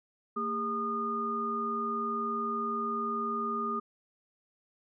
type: tone cluster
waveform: sine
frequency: 227.1 / 406.3 / 1223 Hz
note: A#3 / G#4 / D#6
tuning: -45 / -38 / -30 cents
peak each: -37 / -38 / -31 dBFS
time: 0.36-3.8 s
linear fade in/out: 10 ms
effects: none